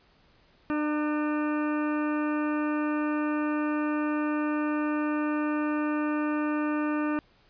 harmonic tone with a mistuned harmonic, 300 Hz, D4, 37 cents sharp, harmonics 1 / 2 / 3 / 4 / 5 / 6 / 8 / 9, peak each -26 / -36 / -39 / -36 / -39 / -43 / -45 / -47 dBFS, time 0.7-7.19 s, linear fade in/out 0 ms, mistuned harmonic 3, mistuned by +28 cents, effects pink hiss -62 dBFS RMS until 7.49 s + resampled to 11025 Hz

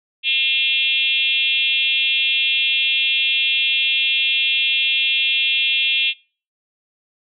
sine tone with frequency modulation, 2995 Hz, F#7, 20 cents sharp, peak -15 dBFS, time 0.23-6.14 s, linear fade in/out 50 ms, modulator 289 Hz, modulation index 1.9, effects noise-tail reverb RT60 0.4 s tail -25 dB re dry

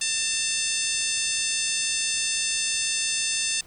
harmonic tone with a mistuned harmonic, 894 Hz, A5, 27 cents sharp, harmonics 2 / 3 / 4 / 5 / 6 / 7 / 8 / 9 / 10, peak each -37 / -31 / -31 / -34 / -32 / -31 / -35 / -34 / -31 dBFS, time 0.01-3.61 s, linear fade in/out 5 ms, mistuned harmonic 6, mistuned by -55 cents, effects pink hiss -52 dBFS RMS until 3.66 s

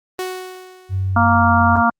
sawtooth tone with exponential decay, 370 Hz, F#4, in tune, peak -17 dBFS, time 0.19-1.34 s, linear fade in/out 1 ms, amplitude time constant 250 ms
sine tone with pitch glide, 95 to 91.08 Hz, F#2 to F#2, +46 to -27 cents, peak -17 dBFS, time 0.89-1.83 s, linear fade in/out 50 ms, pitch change -73 cents, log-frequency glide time 1.3-1.5 s
harmonic tone, 233.1 Hz, A#3, in tune, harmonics 1 / 3 / 4 / 5 / 6, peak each -18 / -18 / -18 / -18 / -18 dBFS, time 1.16-1.9 s, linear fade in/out 5 ms
effects Opus 32 kbps

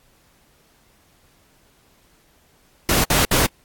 pink noise bursts, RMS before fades -17 dBFS, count 3, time 2.89-3.462 s, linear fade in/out 2 ms, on 150 ms, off 61 ms, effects pink hiss -58 dBFS RMS until 3.64 s + AAC 64 kbps

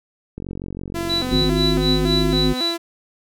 click train, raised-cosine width 3 ms, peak -17 dBFS, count 50, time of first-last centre 0.38-1.443 s, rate 46.1 Hz
sawtooth tone with vibrato, 292.6 Hz, D4, 6 cents flat, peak -20 dBFS, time 0.94-2.78 s, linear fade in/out 20 ms, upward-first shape square, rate 1.8 Hz, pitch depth 250 cents each way
sine tone with tremolo, 3950 Hz, B7, in tune, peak -18 dBFS, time 1.09-2.75 s, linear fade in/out 10 ms, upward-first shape sine, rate 4 Hz, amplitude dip 95%
harmonic tone, 51.91 Hz, G#1, in tune, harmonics 1 / 3 / 5 / 7, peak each -22 / -22 / -22 / -22 dBFS, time 1.31-2.54 s, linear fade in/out 20 ms
effects none

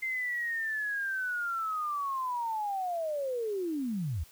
sine linear sweep, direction down, 2093 to 66 Hz, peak -30 dBFS, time 0.02-4.24 s, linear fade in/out 10 ms, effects white hiss -57 dBFS RMS until 4.31 s

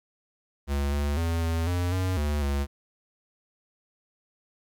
square tone with pitch steps, 70.6 / 72.1 / 83.2 / 82.4 / 88.6 / 92.7 / 73.8 / 70.3 Hz, C#2 / D2 / E2 / E2 / F2 / F#2 / D2 / C#2, +32 / -31 / +17 / 0 / +25 / +4 / +9 / +25 cents, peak -25 dBFS, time 0.67-2.67 s, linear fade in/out 50 ms, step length 250 ms, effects 11-bit

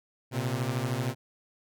sawtooth beating tone pair, 118.2 / 131.2 Hz, A#2 / C3, +24 / +5 cents, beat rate 13 Hz, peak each -27 / -27 dBFS, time 0.31-1.15 s, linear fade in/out 50 ms, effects none

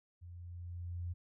sine tone with level ramp, 87.31 Hz, F2, in tune, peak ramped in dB -48 to -36 dBFS, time 0.21-1.14 s, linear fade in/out 20 ms, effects none

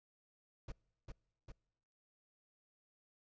brown noise with echo, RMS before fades -44 dBFS, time 0.68-0.72 s, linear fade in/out 5 ms, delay 400 ms, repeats 2, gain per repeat -3 dB, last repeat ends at 1.52 s, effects noise-tail reverb RT60 1.0 s tail -26 dB re dry + resampled to 16000 Hz

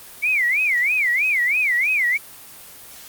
sine tone with vibrato, 2203 Hz, C#7, 11 cents flat, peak -16 dBFS, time 0.22-2.18 s, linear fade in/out 20 ms, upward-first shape sine, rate 3.1 Hz, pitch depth 250 cents each way, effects white hiss -41 dBFS RMS until 3.08 s + Opus 24 kbps

